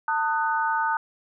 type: chord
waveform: sine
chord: D# diminished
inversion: second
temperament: just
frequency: 896 / 1244.5 / 1493.4 Hz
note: A5 / D#6 / F#6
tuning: +31 / 0 / +16 cents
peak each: -24 / -28 / -27 dBFS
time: 0.08-0.97 s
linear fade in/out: 2 ms
effects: none